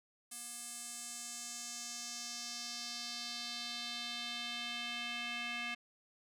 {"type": "tone with band-pass filter sweep", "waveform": "square", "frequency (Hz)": 238.6, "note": "A#3", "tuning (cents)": 41, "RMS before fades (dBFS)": -43, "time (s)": [0.31, 5.75], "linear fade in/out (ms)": 10, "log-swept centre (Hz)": [9500, 2500], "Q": 2.4, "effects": []}